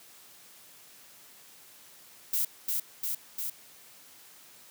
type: noise with echo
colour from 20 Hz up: violet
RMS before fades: -28 dBFS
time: 2.33-2.45 s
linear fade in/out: 5 ms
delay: 350 ms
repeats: 3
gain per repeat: -2 dB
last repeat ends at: 3.5 s
effects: white hiss -54 dBFS RMS until 4.7 s + high-pass 100 Hz 12 dB/octave